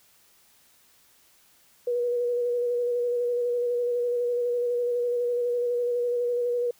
sine tone with vibrato, 484 Hz, B4, 35 cents flat, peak -23 dBFS, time 1.87-6.71 s, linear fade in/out 5 ms, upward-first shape square, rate 12 Hz, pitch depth 17 cents each way, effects white hiss -60 dBFS RMS until 6.79 s

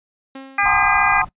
sawtooth tone with exponential decay, 268.5 Hz, C4, 45 cents sharp, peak -27 dBFS, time 0.35-1.09 s, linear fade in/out 5 ms, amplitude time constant 160 ms
harmonic tone, 403.3 Hz, G4, 49 cents sharp, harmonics 2 / 3 / 4 / 5 / 6, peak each -21 / -21 / -21 / -21 / -21 dBFS, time 0.58-1.22 s, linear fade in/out 5 ms
brown noise, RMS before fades -36 dBFS, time 0.63-1.29 s, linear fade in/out 5 ms
sine chord, F# diminished seventh, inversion none, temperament equal with one note detuned, 740 / 889.7 / 1046.5 / 1244.5 Hz, F#5 / A5 / C6 / Eb6, 0 / +19 / 0 / 0 cents, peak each -24 dBFS, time 0.65-1.25 s, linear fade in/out 10 ms
effects noise-tail reverb RT60 0.1 s tail -21 dB re dry + resampled to 8000 Hz

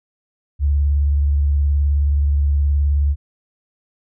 sine tone with vibrato, 71.7 Hz, D2, 41 cents flat, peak -13 dBFS, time 0.59-3.16 s, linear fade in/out 50 ms, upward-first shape sine, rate 19 Hz, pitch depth 53 cents each way, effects none

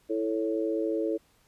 sine chord, A major, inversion second, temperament equal, 329.6 / 440 / 554.4 Hz, E4 / A4 / C#5, 0 / 0 / 0 cents, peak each -29 / -30 / -33 dBFS, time 0.09-1.18 s, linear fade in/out 20 ms, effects pink hiss -65 dBFS RMS until 1.47 s + resampled to 32000 Hz

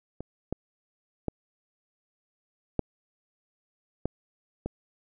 clicks, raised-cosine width 2 ms, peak -23 / -16 / -15 / -11 / -14 / -18 dBFS, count 6, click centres 0.206 / 0.526 / 1.283 / 2.793 / 4.056 / 4.66 s, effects none

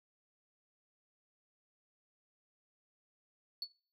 sine tone with exponential decay, 4434 Hz, C#8, in tune, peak -31 dBFS, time 3.62-3.71 s, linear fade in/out 2 ms, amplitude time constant 19 ms, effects noise-tail reverb RT60 0.4 s tail -21 dB re dry + tanh soft clip ceiling -33 dBFS

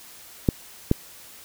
clicks, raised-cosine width 3 ms, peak -4 dBFS, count 2, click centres 0.488 / 0.914 s, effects white hiss -46 dBFS RMS until 1.44 s

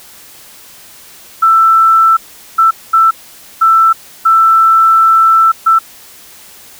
sine tone bursts at uneven times, 1329 Hz, E6, 14 cents sharp, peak -4 dBFS, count 6, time 1.42-2.17 / 2.58-2.71 / 2.93-3.11 / 3.61-3.93 / 4.25-5.52 / 5.66-5.79 s, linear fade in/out 10 ms, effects white hiss -37 dBFS RMS until 6.79 s

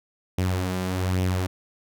sawtooth tone with flanger, 92.2 Hz, F#2, 6 cents flat, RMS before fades -25 dBFS, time 0.38-1.47 s, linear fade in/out 5 ms, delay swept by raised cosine 0.33 to 5.13 ms, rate 1.2 Hz, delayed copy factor +0.5, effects none

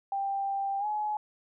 sine tone with pitch glide, 789 to 845.6 Hz, G5 to G#5, +11 to +31 cents, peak -28 dBFS, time 0.12-1.17 s, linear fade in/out 2 ms, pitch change +120 cents, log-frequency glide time 0.79-0.86 s, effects none

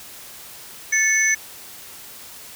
sine tone cluster, 1752 / 2196 / 6080 Hz, A6 / C#7 / F#8, -8 / -17 / +46 cents, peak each -20 dBFS, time 0.92-1.35 s, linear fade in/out 10 ms, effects white hiss -40 dBFS RMS until 2.55 s

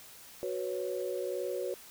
sine chord, F# suspended fourth, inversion none, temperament just, 370 / 493.3 / 555 Hz, F#4 / B4 / C#5, 0 / -2 / +2 cents, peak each -36 / -37 / -37 dBFS, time 0.43-1.74 s, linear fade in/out 0 ms, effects white hiss -52 dBFS RMS until 1.9 s

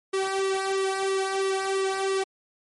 sawtooth tone with flanger, 386 Hz, G4, 27 cents flat, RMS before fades -26 dBFS, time 0.13-2.24 s, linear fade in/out 10 ms, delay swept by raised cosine 1.2 to 2.3 ms, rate 3 Hz, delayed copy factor -0.75, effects MP3 48 kbps

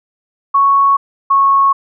sine tone pair in turn, 1108.7 / 1100.4 Hz, C#6 / C#6, 0 / -13 cents, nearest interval unison, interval 13 cents, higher first, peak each -7 dBFS, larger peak neither, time 0.54-0.97 / 1.3-1.73 s, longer neither, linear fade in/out 10 ms, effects none

